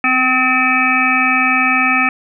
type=harmonic tone; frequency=256.4 Hz; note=C4; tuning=35 cents flat; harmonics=1 / 3 / 5 / 7 / 9 / 10; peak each=-20 / -21 / -17 / -19 / -16 / -18 dBFS; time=0.04-2.09 s; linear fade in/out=2 ms; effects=none